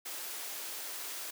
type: high-pass noise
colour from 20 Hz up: white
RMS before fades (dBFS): -41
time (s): 0.05-1.31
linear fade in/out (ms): 10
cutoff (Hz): 310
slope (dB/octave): 24
effects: none